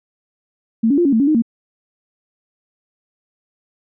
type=tone with pitch steps; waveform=sine; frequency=225.4 / 282.3 / 348.1 / 278.4 / 223.2 / 280.2 / 309 / 230.9 Hz; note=A3 / C#4 / F4 / C#4 / A3 / C#4 / D#4 / A#3; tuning=+42 / +32 / -6 / +8 / +25 / +19 / -12 / -16 cents; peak=-11 dBFS; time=0.83-1.422 s; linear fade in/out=10 ms; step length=74 ms; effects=none